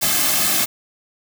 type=noise with comb filter; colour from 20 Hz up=white; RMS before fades=-18 dBFS; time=0.01-0.66 s; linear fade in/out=20 ms; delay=2.1 ms; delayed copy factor=-0.8; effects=none